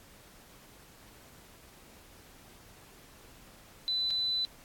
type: tone with dropouts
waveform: sine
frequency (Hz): 4000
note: B7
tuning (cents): +21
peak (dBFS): -28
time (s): 3.88-4.45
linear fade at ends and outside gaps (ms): 0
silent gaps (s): 4.104-4.108
effects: pink hiss -56 dBFS RMS until 4.64 s + AAC 64 kbps